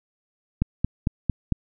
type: click train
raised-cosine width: 5 ms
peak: -8 dBFS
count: 5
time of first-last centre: 0.62-1.523 s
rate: 4.43 Hz
effects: none